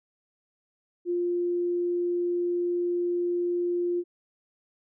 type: tone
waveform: sine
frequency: 350.6 Hz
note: F4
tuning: 7 cents sharp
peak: -24 dBFS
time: 1.05-4.04 s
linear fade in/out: 50 ms
effects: none